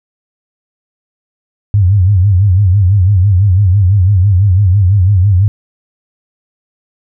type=tone with vibrato; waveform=sine; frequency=96.1 Hz; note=G2; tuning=34 cents flat; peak=-5 dBFS; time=1.74-5.48 s; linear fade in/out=0 ms; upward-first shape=sine; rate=6 Hz; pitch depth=150 cents each way; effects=none